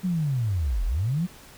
sine linear two-way sweep, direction down then up, 190 to 37 to 187.1 Hz, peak -22 dBFS, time 0.03-1.27 s, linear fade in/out 20 ms, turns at 0.85 s, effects pink hiss -48 dBFS RMS until 1.57 s

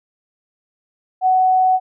sine tone, 746 Hz, F#5, 14 cents sharp, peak -11 dBFS, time 1.21-1.8 s, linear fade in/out 50 ms, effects none

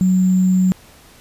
sine tone with sample-and-hold, 185 Hz, F#3, in tune, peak -11 dBFS, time 0.01-0.72 s, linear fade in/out 0 ms, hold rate 7350 Hz, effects pink hiss -46 dBFS RMS until 1.2 s + resampled to 32000 Hz

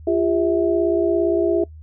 sine tone cluster, 344.3 / 401.8 / 651 Hz, F4 / G4 / E5, -25 / +43 / -22 cents, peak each -18 / -21 / -22 dBFS, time 0.07-1.64 s, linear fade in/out 5 ms, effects noise-tail reverb RT60 0.1 s tail -23 dB re dry + added 78 Hz sine -37 dBFS peak until 1.82 s

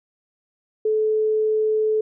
sine tone, 432.9 Hz, A4, 28 cents flat, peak -17 dBFS, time 0.85-2.01 s, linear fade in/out 5 ms, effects none

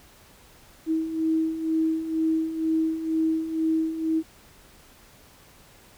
sine beating tone pair, 318.9 / 321 Hz, D#4 / E4, +43 / -46 cents, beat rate 2.1 Hz, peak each -29 / -23 dBFS, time 0.86-4.23 s, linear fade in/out 50 ms, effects pink hiss -53 dBFS RMS until 5.97 s

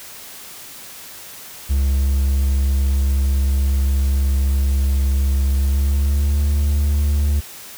triangle tone with pitch glide, 68.1 to 72.57 Hz, C#2 to D2, -30 to -20 cents, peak -12 dBFS, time 1.69-7.41 s, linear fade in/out 20 ms, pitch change +110 cents, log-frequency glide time 5.6-6.44 s, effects white hiss -37 dBFS RMS until 7.77 s

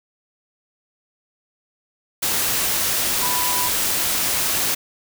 sine tone in noise, 987.8 Hz, B5, in tune, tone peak -25 dBFS, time 3.22-3.69 s, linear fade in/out 10 ms, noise white, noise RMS -21 dBFS, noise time 2.22-4.75 s, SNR -7 dB, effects none

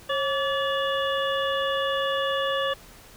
harmonic tone with a mistuned harmonic, 575 Hz, D5, 37 cents flat, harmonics 1 / 2 / 3 / 5 / 6, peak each -26 / -29 / -31 / -33 / -34 dBFS, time 0.09-2.74 s, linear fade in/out 10 ms, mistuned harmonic 1, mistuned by -95 cents, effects pink hiss -49 dBFS RMS until 3.16 s

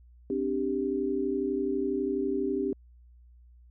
sine chord, C suspended second, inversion none, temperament equal, 261.6 / 293.7 / 392 Hz, C4 / D4 / G4, 0 / 0 / 0 cents, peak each -32 / -32 / -29 dBFS, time 0.3-2.73 s, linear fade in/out 2 ms, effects added 60 Hz sine -52 dBFS peak until 3.7 s

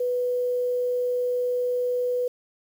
sine tone with quantisation, 493.9 Hz, B4, in tune, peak -22 dBFS, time 0-2.28 s, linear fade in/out 5 ms, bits 8, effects none

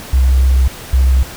sine tone pair in turn, 65 / 65 Hz, C2 / C2, -11 / -11 cents, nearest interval unison, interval 0 cents, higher neither, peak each -6 dBFS, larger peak neither, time 0.13-0.68 / 0.93-1.23 s, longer first, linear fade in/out 5 ms, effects tanh soft clip ceiling -3 dBFS + pink hiss -31 dBFS RMS until 1.36 s

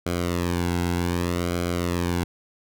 sawtooth tone with flanger, 87.31 Hz, F2, in tune, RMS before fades -25 dBFS, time 0.06-2.24 s, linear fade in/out 5 ms, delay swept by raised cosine 1.1 to 1.69 ms, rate 0.65 Hz, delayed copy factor -0.75, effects none

